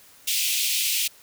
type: high-pass noise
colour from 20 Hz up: pink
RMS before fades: -24 dBFS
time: 0.27-1.08 s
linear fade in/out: 10 ms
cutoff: 2400 Hz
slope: 48 dB/octave
effects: white hiss -52 dBFS RMS until 1.22 s